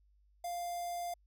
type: tone with notch filter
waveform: square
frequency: 698.5 Hz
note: F5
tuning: in tune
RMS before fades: -39 dBFS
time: 0.44-1.14 s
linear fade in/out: 5 ms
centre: 2600 Hz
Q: 0.71
effects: added 50 Hz sine -65 dBFS peak until 1.26 s